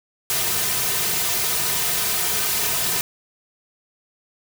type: noise with comb filter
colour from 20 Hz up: white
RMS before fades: -22 dBFS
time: 0.3-3.01 s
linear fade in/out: 0 ms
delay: 3.6 ms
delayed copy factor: -1
effects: none